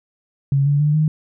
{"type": "tone with pitch steps", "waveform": "sine", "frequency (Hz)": [138.59, 143.73, 149.05, 154.58], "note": ["C#3", "D3", "D3", "D#3"], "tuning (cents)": [0, -37, 26, -11], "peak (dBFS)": -13, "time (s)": [0.52, 1.08], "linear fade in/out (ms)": 2, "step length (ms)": 140, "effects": []}